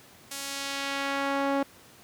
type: tone with band-pass filter sweep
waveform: sawtooth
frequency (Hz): 277.2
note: C#4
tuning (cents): 0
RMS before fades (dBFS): -30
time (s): 0.31-1.63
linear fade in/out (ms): 5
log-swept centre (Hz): 9400 to 610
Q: 0.71
effects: pink hiss -53 dBFS RMS until 2.03 s + high-pass 100 Hz 12 dB/octave